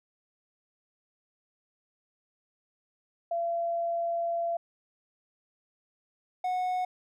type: tone pair in turn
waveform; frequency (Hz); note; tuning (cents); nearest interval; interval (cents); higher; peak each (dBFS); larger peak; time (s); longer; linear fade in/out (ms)
sine / triangle; 680 / 732.9; F5 / F#5; -46 / -17; minor second; 129; second; -27 / -25; second; 3.31-4.57 / 6.44-6.85; first; 5
effects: none